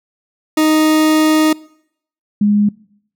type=tone pair in turn; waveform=40% pulse / sine; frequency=311.1 / 206.7 Hz; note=D#4 / G#3; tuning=0 / -8 cents; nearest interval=perfect fifth; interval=708 cents; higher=first; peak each=-9 / -9 dBFS; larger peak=neither; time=0.57-1.53 / 2.41-2.69 s; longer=first; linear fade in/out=5 ms; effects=noise-tail reverb RT60 0.7 s tail -23 dB re dry